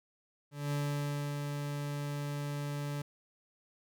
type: tone with ADSR envelope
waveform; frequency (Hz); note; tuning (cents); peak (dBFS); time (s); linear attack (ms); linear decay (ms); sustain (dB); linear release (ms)
40% pulse; 144.7; D3; -25; -30; 0.51-3.02; 210; 630; -4; 5
effects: none